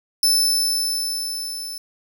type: tone with level ramp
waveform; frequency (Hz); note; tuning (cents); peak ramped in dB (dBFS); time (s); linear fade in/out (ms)
sawtooth; 5274; E8; 0; -11 to -27; 0.23-1.78; 2
effects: 8-bit